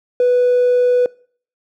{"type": "tone", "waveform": "triangle", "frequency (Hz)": 493.9, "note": "B4", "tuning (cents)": 0, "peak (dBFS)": -7, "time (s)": [0.2, 1.06], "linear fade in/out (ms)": 2, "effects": ["noise-tail reverb RT60 0.5 s tail -26 dB re dry", "tanh soft clip ceiling -7 dBFS"]}